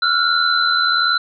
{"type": "tone cluster", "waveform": "sine", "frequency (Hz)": [1360, 1441, 4037], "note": ["F6", "F#6", "B7"], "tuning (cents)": [-46, -46, 37], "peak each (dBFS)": -18, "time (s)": [0.02, 1.18], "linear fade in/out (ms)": 5, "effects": []}